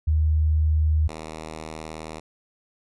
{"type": "tone pair in turn", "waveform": ["sine", "5% pulse"], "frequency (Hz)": [77.5, 78.9], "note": ["D#2", "D#2"], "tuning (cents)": [-6, 25], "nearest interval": "unison", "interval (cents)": 31, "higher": "second", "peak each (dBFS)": [-17, -23], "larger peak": "first", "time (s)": [[0.07, 1.08], [1.08, 2.2]], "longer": "second", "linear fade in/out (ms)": 10, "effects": ["resampled to 24000 Hz"]}